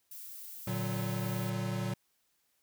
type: noise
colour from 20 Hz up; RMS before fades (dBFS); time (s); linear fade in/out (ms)
violet; -46; 0.11-1.5; 5
type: chord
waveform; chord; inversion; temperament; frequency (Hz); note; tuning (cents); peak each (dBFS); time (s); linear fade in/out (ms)
square; Bb augmented; none; equal with one note detuned; 116.54 / 146.83 / 187.04; Bb2 / D3 / F#3; 0 / 0 / +19; -36 / -41 / -37; 0.67-1.94; 5
effects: white hiss -75 dBFS RMS until 2.62 s